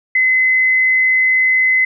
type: tone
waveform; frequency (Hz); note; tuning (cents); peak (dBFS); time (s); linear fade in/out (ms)
sine; 2039; C7; -45; -10; 0.15-1.85; 5
effects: none